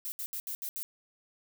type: noise bursts at uneven times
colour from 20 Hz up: violet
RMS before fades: -37 dBFS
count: 6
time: 0.05-0.12 / 0.19-0.26 / 0.33-0.4 / 0.47-0.55 / 0.62-0.69 / 0.76-0.83 s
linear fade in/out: 0 ms
effects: none